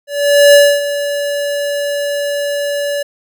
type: tone with ADSR envelope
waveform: square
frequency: 574 Hz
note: D5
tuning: 40 cents flat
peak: -3 dBFS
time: 0.07-3.03 s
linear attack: 470 ms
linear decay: 260 ms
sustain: -13 dB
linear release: 8 ms
effects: none